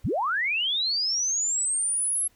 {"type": "linear sweep", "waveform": "sine", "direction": "up", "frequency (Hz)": [40.21, 11175], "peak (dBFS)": -23, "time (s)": [0.04, 2.28], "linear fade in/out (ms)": 10, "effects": ["pink hiss -63 dBFS RMS until 2.35 s"]}